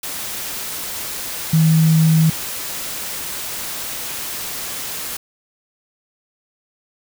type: tone in noise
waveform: sine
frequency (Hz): 160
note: D#3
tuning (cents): +49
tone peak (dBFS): -10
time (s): 1.53-2.3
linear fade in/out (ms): 5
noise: white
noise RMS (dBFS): -27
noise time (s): 0.03-5.17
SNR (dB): +14
effects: none